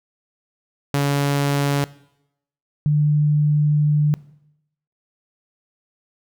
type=tone pair in turn; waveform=sawtooth / sine; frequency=141.8 / 148.98 Hz; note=C#3 / D3; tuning=+40 / +25 cents; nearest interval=minor second; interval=85 cents; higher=second; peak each=-13 / -14 dBFS; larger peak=first; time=0.94-1.84 / 2.86-4.14 s; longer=second; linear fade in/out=0 ms; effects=noise-tail reverb RT60 0.8 s tail -20 dB re dry